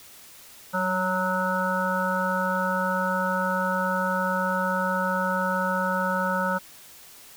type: harmonic tone with a mistuned harmonic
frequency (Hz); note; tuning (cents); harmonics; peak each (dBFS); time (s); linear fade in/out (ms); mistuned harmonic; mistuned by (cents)
184.6; F#3; -4; 1 / 3 / 5 / 7 / 8; -29 / -29 / -29 / -29 / -29; 0.73-6.59; 20; 1; +21
effects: white hiss -48 dBFS RMS until 7.36 s